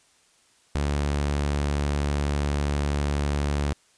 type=tone; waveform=sawtooth; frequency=72.2 Hz; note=D2; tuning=29 cents flat; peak=-19 dBFS; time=0.75-3.73 s; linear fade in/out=0 ms; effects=white hiss -61 dBFS RMS until 3.97 s + resampled to 22050 Hz